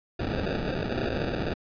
violet noise with sample-and-hold, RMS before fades -29 dBFS, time 0.19-1.54 s, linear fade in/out 10 ms, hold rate 1050 Hz, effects resampled to 11025 Hz

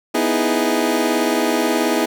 25% pulse chord, E major seventh, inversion second, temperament equal, 246.9 / 311.1 / 329.6 / 415.3 Hz, B3 / D#4 / E4 / G#4, 0 / 0 / 0 / 0 cents, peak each -18 dBFS, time 0.14-2.06 s, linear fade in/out 10 ms, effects none

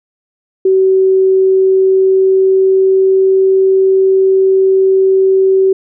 sine tone with pitch glide, 380 to 382.4 Hz, F#4 to G4, +46 to -43 cents, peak -6 dBFS, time 0.65-5.73 s, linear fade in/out 5 ms, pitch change +11 cents, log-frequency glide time 1.26-3.5 s, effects none

